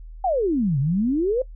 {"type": "exponential two-way sweep", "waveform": "sine", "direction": "down then up", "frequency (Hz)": [798, 130, 537], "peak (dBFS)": -18, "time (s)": [0.24, 1.42], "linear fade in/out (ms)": 5, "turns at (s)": 0.79, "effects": ["noise-tail reverb RT60 0.1 s tail -20 dB re dry", "added 40 Hz sine -36 dBFS peak until 1.55 s"]}